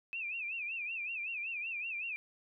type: tone with vibrato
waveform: sine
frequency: 2552 Hz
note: D#7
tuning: 43 cents sharp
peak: -36 dBFS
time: 0.13-2.16 s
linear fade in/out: 0 ms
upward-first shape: sine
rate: 5.3 Hz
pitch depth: 140 cents each way
effects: none